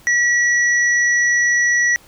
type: tone pair together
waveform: sine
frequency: 1928 / 5882 Hz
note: B6 / F#8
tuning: -42 / -11 cents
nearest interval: octave + perfect fifth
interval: 1931 cents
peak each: -13 / -23 dBFS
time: 0.07-1.96 s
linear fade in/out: 0 ms
effects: pink hiss -48 dBFS RMS until 2.07 s